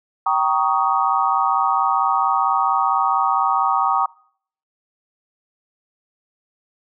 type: chord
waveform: sine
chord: Eb dominant seventh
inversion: first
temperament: just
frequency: 777.8 / 933.4 / 1120.1 / 1244.5 Hz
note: G5 / Bb5 / Db6 / Eb6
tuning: -14 / +2 / +18 / 0 cents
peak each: -21 dBFS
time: 0.26-4.06 s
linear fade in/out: 5 ms
effects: noise-tail reverb RT60 0.6 s tail -24 dB re dry